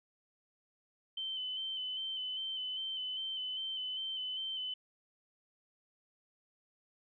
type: tone with vibrato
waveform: sine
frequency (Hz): 3065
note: G7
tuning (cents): -40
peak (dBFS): -36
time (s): 1.17-4.74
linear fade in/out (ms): 5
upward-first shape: square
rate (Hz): 2.5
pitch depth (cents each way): 24
effects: none